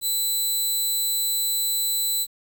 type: tone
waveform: 10% pulse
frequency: 4000 Hz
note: B7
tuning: 21 cents sharp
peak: -14 dBFS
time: 0.01-2.27 s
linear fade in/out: 50 ms
effects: 8-bit